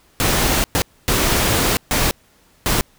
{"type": "noise bursts at uneven times", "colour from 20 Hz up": "pink", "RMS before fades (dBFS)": -17, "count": 5, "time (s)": [[0.2, 0.64], [0.75, 0.82], [1.08, 1.77], [1.91, 2.11], [2.66, 2.81]], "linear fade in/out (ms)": 0, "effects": ["pink hiss -55 dBFS RMS until 2.98 s"]}